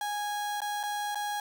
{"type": "tone with dropouts", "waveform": "35% pulse", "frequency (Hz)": 827, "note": "G#5", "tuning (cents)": -8, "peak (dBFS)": -29, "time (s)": [0.01, 1.4], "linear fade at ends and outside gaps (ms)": 2, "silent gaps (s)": [[0.605, 0.617], [0.831, 0.835], [1.147, 1.155]], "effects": ["10-bit"]}